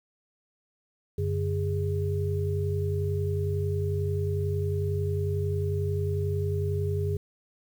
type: tone cluster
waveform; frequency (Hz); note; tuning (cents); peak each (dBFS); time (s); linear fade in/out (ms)
sine; 93.1 / 144.2 / 409.2; F#2 / D3 / G#4; +11 / -31 / -26; -27 / -32 / -31; 1.18-7.17; 5
effects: 9-bit